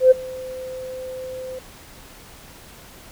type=tone with ADSR envelope; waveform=sine; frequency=515 Hz; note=C5; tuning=28 cents flat; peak=-5 dBFS; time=0-1.59 s; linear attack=110 ms; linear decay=17 ms; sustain=-24 dB; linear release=5 ms; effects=tanh soft clip ceiling -1 dBFS + pink hiss -44 dBFS RMS until 3.11 s